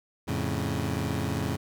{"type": "chord", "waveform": "20% pulse", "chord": "F augmented", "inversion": "none", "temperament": "equal", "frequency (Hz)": [87.31, 110, 138.59], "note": ["F2", "A2", "C#3"], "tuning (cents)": [0, 0, 0], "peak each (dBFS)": -27, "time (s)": [0.27, 1.57], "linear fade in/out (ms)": 20, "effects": []}